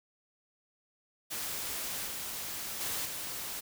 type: noise with level steps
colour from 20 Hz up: white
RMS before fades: -37 / -39 / -35 / -39 dBFS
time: 1.3-3.61 s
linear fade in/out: 20 ms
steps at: 2.06 / 2.8 / 3.05 s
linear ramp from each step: 10 ms
effects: none